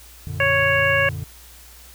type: chord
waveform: triangle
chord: Gb augmented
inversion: none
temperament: equal with one note detuned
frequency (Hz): 91.38 / 116.54 / 146.83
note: Gb2 / Bb2 / D3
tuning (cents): -21 / 0 / 0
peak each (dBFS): -28 / -31 / -29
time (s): 0.27-1.24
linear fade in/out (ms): 0
type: harmonic tone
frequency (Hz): 554.4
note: C#5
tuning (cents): 0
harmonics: 1 / 2 / 3 / 4 / 5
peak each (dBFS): -21 / -26 / -19 / -23 / -24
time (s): 0.4-1.09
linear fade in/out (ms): 2
effects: added 60 Hz sine -46 dBFS peak until 1.94 s + white hiss -46 dBFS RMS until 1.94 s